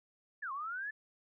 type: linear two-way sweep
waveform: sine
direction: down then up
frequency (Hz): 1800 to 1046.5 to 1758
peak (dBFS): -37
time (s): 0.42-0.91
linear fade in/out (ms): 10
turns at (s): 0.52
effects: none